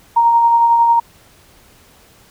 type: tone with tremolo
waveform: sine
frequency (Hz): 932.3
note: A#5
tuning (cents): 0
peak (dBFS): -7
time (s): 0.16-1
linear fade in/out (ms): 10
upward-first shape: sine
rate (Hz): 11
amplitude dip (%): 30
effects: pink hiss -48 dBFS RMS until 2.3 s